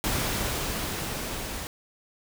pink noise with level ramp, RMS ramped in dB -27 to -35 dBFS, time 0.04-1.67 s, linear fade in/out 0 ms, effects none

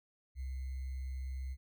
sine tone with sample-and-hold, 65.41 Hz, C2, in tune, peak -37 dBFS, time 0.35-1.57 s, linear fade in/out 50 ms, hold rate 2100 Hz, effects none

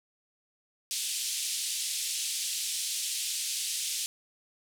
white band-pass noise, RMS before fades -33 dBFS, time 0.91-4.06 s, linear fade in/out 0 ms, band 2800 to 10000 Hz, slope 24 dB/octave, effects none

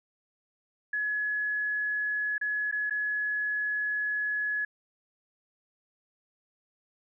sine tone with dropouts, 1694 Hz, G#6, 34 cents sharp, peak -27 dBFS, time 0.93-4.65 s, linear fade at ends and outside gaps 5 ms, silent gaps 2.381-2.412 / 2.714-2.724 / 2.898-2.907 s, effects none

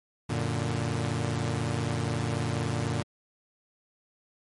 sawtooth chord, Gb augmented, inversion none, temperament equal, 92.5 / 116.54 / 146.83 Hz, Gb2 / Bb2 / D3, 0 / 0 / 0 cents, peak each -30 / -26 / -28 dBFS, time 0.29-3.03 s, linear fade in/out 10 ms, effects MP3 48 kbps

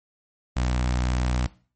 sawtooth tone with notch filter, 61.74 Hz, B1, in tune, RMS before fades -24 dBFS, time 0.56-1.47 s, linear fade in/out 10 ms, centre 410 Hz, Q 1.7, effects noise-tail reverb RT60 0.4 s tail -19 dB re dry + MP3 32 kbps

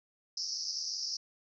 white band-pass noise, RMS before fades -37 dBFS, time 0.37-1.17 s, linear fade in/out 5 ms, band 4800 to 5700 Hz, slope 96 dB/octave, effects none

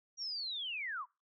sine linear sweep, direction down, 5740 to 925 Hz, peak -37 dBFS, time 0.17-1.06 s, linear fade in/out 50 ms, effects noise-tail reverb RT60 0.3 s tail -26 dB re dry

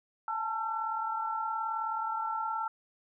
sine tone cluster, 854 / 893 / 1351 Hz, G#5 / A5 / E6, +48 / +25 / +42 cents, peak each -39 / -34 / -34 dBFS, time 0.28-2.68 s, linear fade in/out 2 ms, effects none

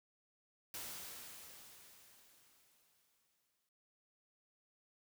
white noise with exponential decay, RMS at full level -45 dBFS, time 0.74-3.69 s, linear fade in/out 2 ms, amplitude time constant 640 ms, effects none

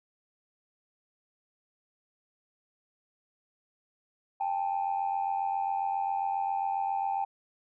sine tone pair together, 792.6 / 880 Hz, G5 / A5, +19 / 0 cents, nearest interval major second, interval 181 cents, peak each -28 / -32 dBFS, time 4.4-7.25 s, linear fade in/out 10 ms, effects tanh soft clip ceiling -22 dBFS

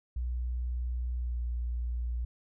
sine tone with pitch glide, 61 to 59.71 Hz, B1 to A#1, -21 to +42 cents, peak -30 dBFS, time 0.16-2.25 s, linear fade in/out 5 ms, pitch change -37 cents, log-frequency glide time 1.19-1.38 s, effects none

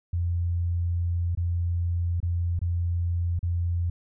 sine tone with dropouts, 86.4 Hz, F2, 18 cents flat, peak -23 dBFS, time 0.13-3.9 s, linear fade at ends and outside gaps 5 ms, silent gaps 1.351-1.373 / 2.203-2.228 / 2.592-2.615 / 3.392-3.429 s, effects none

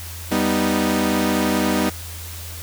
sawtooth chord, G augmented, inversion none, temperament equal, 196 / 246.9 / 311.1 Hz, G3 / B3 / D#4, 0 / 0 / 0 cents, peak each -18 dBFS, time 0.31-1.9 s, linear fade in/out 10 ms, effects added 84 Hz sine -33 dBFS peak until 2.62 s + white hiss -36 dBFS RMS until 2.62 s

